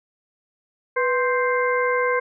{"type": "harmonic tone with a mistuned harmonic", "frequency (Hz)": 523.3, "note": "C5", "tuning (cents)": 0, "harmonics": [1, 2, 3, 4], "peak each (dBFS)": [-21, -24, -26, -27], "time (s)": [0.96, 2.2], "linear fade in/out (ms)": 10, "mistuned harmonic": 1, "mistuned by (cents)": -100, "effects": []}